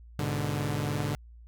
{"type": "chord", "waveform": "sawtooth", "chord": "G# diminished", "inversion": "none", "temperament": "equal", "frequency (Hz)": [103.83, 123.47, 146.83], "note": ["G#2", "B2", "D3"], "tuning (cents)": [0, 0, 0], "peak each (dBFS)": [-29, -32, -27], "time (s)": [0.19, 1.15], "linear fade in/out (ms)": 0, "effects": ["added 58 Hz sine -47 dBFS peak until 1.47 s"]}